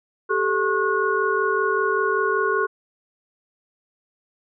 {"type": "tone cluster", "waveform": "sine", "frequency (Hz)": [391.3, 436.5, 1088, 1454], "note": ["G4", "A4", "C#6", "F#6"], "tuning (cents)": [-3, -14, -33, -31], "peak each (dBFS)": -24, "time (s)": [0.29, 2.67], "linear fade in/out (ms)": 20, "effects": []}